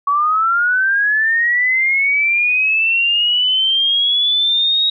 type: linear sweep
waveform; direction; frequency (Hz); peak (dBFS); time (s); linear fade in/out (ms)
sine; up; 1121 to 3800; -12; 0.07-4.9; 5
effects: none